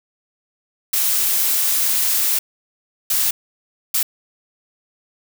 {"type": "noise bursts at uneven times", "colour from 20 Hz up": "blue", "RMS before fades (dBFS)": -18, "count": 3, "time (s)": [[0.93, 2.39], [3.1, 3.31], [3.94, 4.03]], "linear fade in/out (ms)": 5, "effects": []}